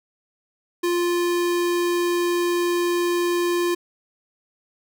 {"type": "tone", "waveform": "square", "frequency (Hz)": 349.2, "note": "F4", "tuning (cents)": 0, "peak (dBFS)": -20, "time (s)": [0.83, 3.75], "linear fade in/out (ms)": 10, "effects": []}